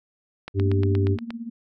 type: click train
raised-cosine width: 0.3 ms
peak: -18 dBFS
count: 8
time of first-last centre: 0.48-1.305 s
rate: 8.48 Hz
type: harmonic tone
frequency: 97.9 Hz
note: G2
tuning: 2 cents flat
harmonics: 1 / 3 / 4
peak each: -19 / -28 / -26 dBFS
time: 0.54-1.18 s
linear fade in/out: 50 ms
type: tone with tremolo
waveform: sine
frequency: 231.8 Hz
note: A#3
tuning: 10 cents flat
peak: -28 dBFS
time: 0.59-1.5 s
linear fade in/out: 10 ms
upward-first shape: sine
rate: 16 Hz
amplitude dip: 75%
effects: none